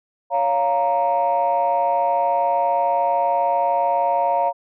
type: chord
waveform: sine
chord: Bb minor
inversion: first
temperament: just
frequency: 559.4 / 699.2 / 932.3 Hz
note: Db5 / F5 / Bb5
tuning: +16 / +2 / 0 cents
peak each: -22 / -19 / -19 dBFS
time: 0.3-4.53 s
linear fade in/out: 50 ms
effects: tanh soft clip ceiling -10 dBFS